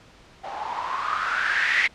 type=noise with low-pass filter sweep; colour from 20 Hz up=violet; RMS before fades=-25 dBFS; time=0.43-1.88 s; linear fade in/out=20 ms; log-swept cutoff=740 to 2100 Hz; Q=7.3; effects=pink hiss -51 dBFS RMS until 1.94 s + low-pass 5000 Hz 12 dB/octave